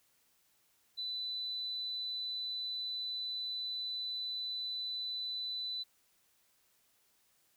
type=tone; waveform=sine; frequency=3993 Hz; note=B7; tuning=18 cents sharp; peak=-36 dBFS; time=0.97-5.84 s; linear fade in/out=20 ms; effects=white hiss -72 dBFS RMS until 7.56 s